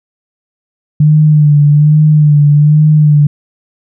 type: tone with vibrato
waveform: sine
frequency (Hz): 149.7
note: D3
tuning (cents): +33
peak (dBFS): -3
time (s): 1-3.27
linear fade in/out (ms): 5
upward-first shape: sine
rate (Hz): 1.2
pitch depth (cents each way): 43
effects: none